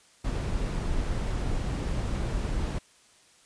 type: noise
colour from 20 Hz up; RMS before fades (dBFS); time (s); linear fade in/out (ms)
brown; -29; 0.24-2.79; 10
effects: white hiss -59 dBFS RMS until 3.45 s + resampled to 22050 Hz